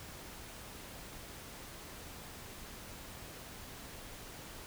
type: silence
effects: pink hiss -49 dBFS RMS until 4.66 s